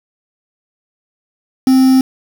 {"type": "tone with quantisation", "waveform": "triangle", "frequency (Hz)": 261.6, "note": "C4", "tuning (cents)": 0, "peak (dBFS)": -4, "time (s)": [1.67, 2.01], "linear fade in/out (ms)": 2, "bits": 4, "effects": []}